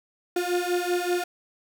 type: beating tone pair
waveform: 35% pulse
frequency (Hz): 352.3 / 357.5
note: F4 / F4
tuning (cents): +15 / +41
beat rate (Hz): 5.2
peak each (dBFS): -25 / -25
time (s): 0.36-1.24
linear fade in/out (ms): 5
effects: none